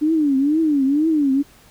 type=tone with vibrato; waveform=sine; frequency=293.7 Hz; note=D4; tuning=in tune; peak=-14 dBFS; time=0.01-1.43 s; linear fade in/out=20 ms; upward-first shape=triangle; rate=2.1 Hz; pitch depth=200 cents each way; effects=pink hiss -50 dBFS RMS until 1.7 s

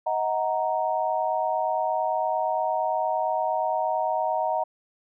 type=chord; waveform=sine; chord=D# minor; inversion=none; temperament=equal with one note detuned; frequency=631.3 / 740 / 932.3 Hz; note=D#5 / F#5 / A#5; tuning=+25 / 0 / 0 cents; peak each=-27 dBFS; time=0.06-4.64 s; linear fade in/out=10 ms; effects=none

